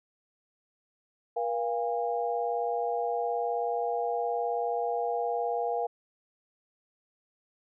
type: tone cluster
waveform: sine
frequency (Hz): 478.2 / 694 / 813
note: A#4 / F5 / G#5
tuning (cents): +44 / -11 / -37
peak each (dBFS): -31 / -31 / -33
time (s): 1.36-5.87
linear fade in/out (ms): 10
effects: none